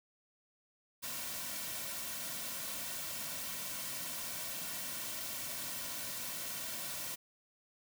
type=noise with comb filter; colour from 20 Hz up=white; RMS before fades=-41 dBFS; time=1.02-7.16 s; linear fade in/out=20 ms; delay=2.4 ms; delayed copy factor=-0.6; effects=none